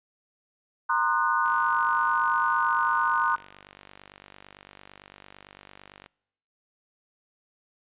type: chord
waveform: sine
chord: C half-diminished seventh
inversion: third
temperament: equal with one note detuned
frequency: 932.3 / 1046.5 / 1221 / 1480 Hz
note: Bb5 / C6 / Eb6 / Gb6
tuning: 0 / 0 / -33 / 0 cents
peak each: -27 dBFS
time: 0.89-3.36 s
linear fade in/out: 10 ms
type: click train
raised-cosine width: 0.3 ms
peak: -29 dBFS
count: 226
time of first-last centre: 1.46-6.061 s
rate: 48.9 Hz
effects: noise-tail reverb RT60 0.9 s tail -26 dB re dry + resampled to 8000 Hz